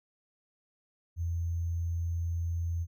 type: tone with sample-and-hold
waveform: sine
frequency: 84.5 Hz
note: E2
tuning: 43 cents sharp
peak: -29 dBFS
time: 1.16-2.87 s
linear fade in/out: 50 ms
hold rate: 6300 Hz
effects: none